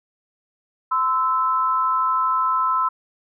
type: tone pair together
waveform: sine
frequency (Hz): 1027.1 / 1314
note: C6 / E6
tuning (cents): -32 / -6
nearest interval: major third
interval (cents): 426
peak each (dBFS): -20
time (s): 0.91-2.89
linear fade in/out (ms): 10
effects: none